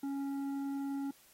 sine tone with tanh clipping, 277.2 Hz, C#4, in tune, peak -36 dBFS, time 0.03-1.11 s, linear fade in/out 5 ms, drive 8 dB, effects white hiss -63 dBFS RMS until 1.33 s + AAC 48 kbps

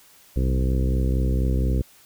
harmonic tone with a mistuned harmonic, 64.2 Hz, C2, 32 cents flat, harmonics 1 / 2 / 3 / 4 / 5 / 6 / 7 / 8, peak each -20 / -26 / -30 / -32 / -34 / -36 / -37 / -38 dBFS, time 0.36-1.82 s, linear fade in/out 5 ms, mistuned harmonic 1, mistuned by -74 cents, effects white hiss -53 dBFS RMS until 2.05 s

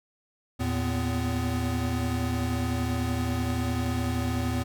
square tone cluster, 80.5 / 113.8 / 251.8 Hz, E2 / A#2 / B3, -41 / -41 / +34 cents, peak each -31 dBFS, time 0.59-4.64 s, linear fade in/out 20 ms, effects none

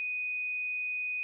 sine tone, 2489 Hz, D#7, in tune, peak -31 dBFS, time 0-1.23 s, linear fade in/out 0 ms, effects none

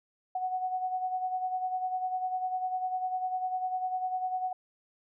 sine beating tone pair, 740 / 750 Hz, F#5 / F#5, 0 / +23 cents, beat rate 10 Hz, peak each -30 / -38 dBFS, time 0.35-4.53 s, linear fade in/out 5 ms, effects none

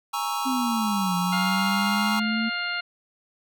square chord, A# half-diminished seventh, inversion third, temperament equal, 830.6 / 932.3 / 1108.7 / 1318.5 Hz, G#5 / A#5 / C#6 / E6, 0 / 0 / 0 / 0 cents, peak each -32 dBFS, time 0.13-2.2 s, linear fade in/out 10 ms
sine linear two-way sweep, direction down then up, 266.1 to 175.7 to 226.4 Hz, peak -24 dBFS, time 0.45-2.5 s, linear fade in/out 20 ms, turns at 1.16 s
harmonic tone, 703 Hz, F5, 11 cents sharp, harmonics 1 / 2 / 3 / 4 / 5 / 6, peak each -38 / -29 / -32 / -33 / -44 / -35 dBFS, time 1.32-2.81 s, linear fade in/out 10 ms
effects none

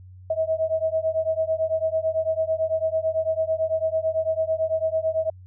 sine beating tone pair, 636 / 645 Hz, D#5 / E5, +38 / -38 cents, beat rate 9 Hz, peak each -24 / -24 dBFS, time 0.3-5.3 s, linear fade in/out 5 ms, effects added 92 Hz sine -42 dBFS peak until 5.46 s

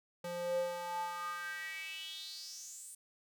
square tone with high-pass filter sweep, 174.61 Hz, F3, in tune, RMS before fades -41 dBFS, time 0.24-2.95 s, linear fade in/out 5 ms, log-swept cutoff 350 to 9100 Hz, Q 6.1, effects none

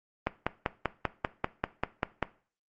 click train, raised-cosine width 0.5 ms, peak -11 dBFS, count 11, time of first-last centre 0.27-2.227 s, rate 5.11 Hz, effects noise-tail reverb RT60 0.4 s tail -17 dB re dry + Opus 32 kbps

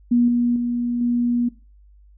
sine tone with level steps, 240.5 Hz, B3, 46 cents flat, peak -13 / -16 / -20 / -17 dBFS, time 0.11-1.49 s, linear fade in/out 10 ms, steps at 0.28 / 0.56 / 1.01 s, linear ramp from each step 2 ms, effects noise-tail reverb RT60 0.3 s tail -18 dB re dry + added 50 Hz sine -47 dBFS peak until 2.17 s

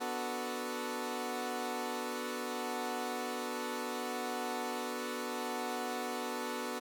15% pulse chord, B minor seventh, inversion none, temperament equal, 246.9 / 293.7 / 370 / 440 Hz, B3 / D4 / F#4 / A4, 0 / 0 / 0 / 0 cents, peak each -33 / -39 / -35 / -36 dBFS, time 0-6.8 s, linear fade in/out 20 ms, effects none

